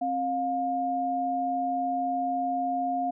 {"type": "tone pair together", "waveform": "sine", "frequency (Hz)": [266.5, 709.7], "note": ["C4", "F5"], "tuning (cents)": [32, 28], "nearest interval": "octave + perfect fourth", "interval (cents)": 1696, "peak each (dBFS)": [-32, -26], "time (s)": [0.01, 3.11], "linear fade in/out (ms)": 10, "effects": []}